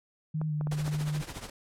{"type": "tone with pitch glide", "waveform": "sine", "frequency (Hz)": [155.56, 150.35], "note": ["D#3", "D3"], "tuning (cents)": [0, 41], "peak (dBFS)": -28, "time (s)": [0.34, 1.22], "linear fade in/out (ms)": 10, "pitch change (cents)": -59, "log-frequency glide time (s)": [0.48, 0.53]}
{"type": "clicks", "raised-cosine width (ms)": 1, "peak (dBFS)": -25, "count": 5, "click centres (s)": [0.415, 0.611, 0.671, 0.723, 0.879]}
{"type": "noise with tremolo", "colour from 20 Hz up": "pink", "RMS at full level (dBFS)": -38, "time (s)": [0.71, 1.5], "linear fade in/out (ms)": 5, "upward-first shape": "triangle", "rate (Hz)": 14, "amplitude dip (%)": 80}
{"effects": ["low-pass 11000 Hz 12 dB/octave"]}